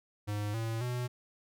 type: tone with pitch steps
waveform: square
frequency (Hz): 103.83 / 113.23 / 123.48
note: G#2 / A#2 / B2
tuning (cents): 0 / -50 / 0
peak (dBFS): -33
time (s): 0.27-1.08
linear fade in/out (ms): 20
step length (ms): 270
effects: none